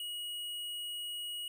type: tone with tanh clipping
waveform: sine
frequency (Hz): 2900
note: F#7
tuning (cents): -35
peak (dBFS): -39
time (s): 0-1.48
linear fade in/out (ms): 2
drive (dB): 17
effects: none